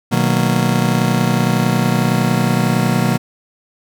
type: chord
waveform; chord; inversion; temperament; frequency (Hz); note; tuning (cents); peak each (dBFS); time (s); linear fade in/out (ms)
40% pulse; B major seventh; none; just; 123.47 / 154.34 / 185.21 / 231.5; B2 / D#3 / F#3 / A#3; 0 / -14 / +2 / -12; -18; 0.11-3.18; 20
effects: none